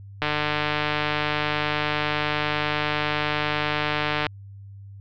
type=click train; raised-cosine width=0.3 ms; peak=-7 dBFS; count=608; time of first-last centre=0.22-4.267 s; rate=150 Hz; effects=added 99 Hz sine -39 dBFS peak until 5 s + low-pass 4000 Hz 12 dB/octave